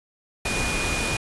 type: tone in noise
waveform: sine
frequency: 2450 Hz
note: D#7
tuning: 27 cents flat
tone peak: -28 dBFS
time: 0.45-1.17 s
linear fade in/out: 5 ms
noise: pink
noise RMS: -26 dBFS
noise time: 0.45-1.17 s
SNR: -5 dB
effects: resampled to 24000 Hz